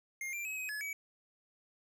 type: tone with pitch steps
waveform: square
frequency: 2124 / 2364 / 2557 / 2525 / 1704 / 2277 Hz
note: C7 / D7 / D#7 / D#7 / G#6 / C#7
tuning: +25 / +11 / +47 / +25 / +44 / +46 cents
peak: -38 dBFS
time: 0.21-0.93 s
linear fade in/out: 2 ms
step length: 120 ms
effects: none